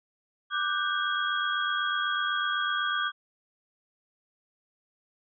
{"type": "tone cluster", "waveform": "sine", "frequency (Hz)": [1184, 1481, 1569, 3292], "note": ["D6", "F#6", "G6", "G#7"], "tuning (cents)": [14, 1, 1, -16], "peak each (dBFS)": [-30, -32, -31, -33], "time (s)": [0.5, 3.12], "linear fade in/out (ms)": 50, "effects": []}